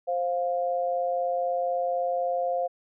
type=tone pair together; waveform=sine; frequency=526 / 702.1 Hz; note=C5 / F5; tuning=+9 / +9 cents; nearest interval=perfect fourth; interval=500 cents; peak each=-27 dBFS; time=0.07-2.68 s; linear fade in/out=20 ms; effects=none